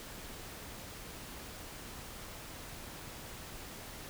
silence, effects pink hiss -47 dBFS RMS until 4.09 s

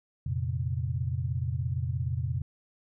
sine chord, F suspended fourth, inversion none, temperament equal with one note detuned, 87.31 / 116.54 / 133.64 Hz, F2 / Bb2 / C3, 0 / 0 / +37 cents, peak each -32 dBFS, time 0.26-2.42 s, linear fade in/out 5 ms, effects none

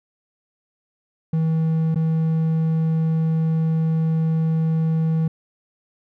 triangle tone with dropouts, 160.8 Hz, E3, 43 cents flat, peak -15 dBFS, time 1.33-5.28 s, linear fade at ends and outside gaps 5 ms, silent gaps 1.946-1.957 s, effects none

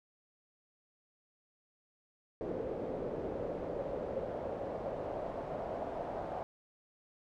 brown noise with band-pass filter sweep, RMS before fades -39 dBFS, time 2.41-6.43 s, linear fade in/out 0 ms, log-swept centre 460 to 690 Hz, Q 3.2, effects none

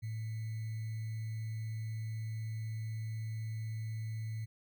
sine tone with sample-and-hold, 110.5 Hz, A2, 8 cents sharp, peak -36 dBFS, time 0.02-4.46 s, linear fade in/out 20 ms, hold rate 2100 Hz, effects none

